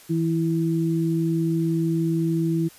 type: tone pair together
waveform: sine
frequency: 163.05 / 329.6 Hz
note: E3 / E4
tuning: -19 / 0 cents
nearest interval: octave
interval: 1219 cents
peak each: -22 / -23 dBFS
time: 0.09-2.69 s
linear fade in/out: 20 ms
effects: white hiss -49 dBFS RMS until 2.78 s + resampled to 32000 Hz